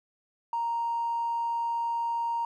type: tone with tanh clipping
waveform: triangle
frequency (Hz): 932.3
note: A#5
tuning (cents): 0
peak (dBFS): -26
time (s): 0.53-2.45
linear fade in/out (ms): 2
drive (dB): 1
effects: none